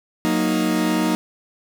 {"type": "chord", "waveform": "40% pulse", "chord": "D# minor", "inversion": "first", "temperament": "equal", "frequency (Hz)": [185, 233.1, 311.1], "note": ["F#3", "A#3", "D#4"], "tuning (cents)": [0, 0, 0], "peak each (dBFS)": [-23, -22, -20], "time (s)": [0.25, 1.15], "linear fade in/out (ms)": 0, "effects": []}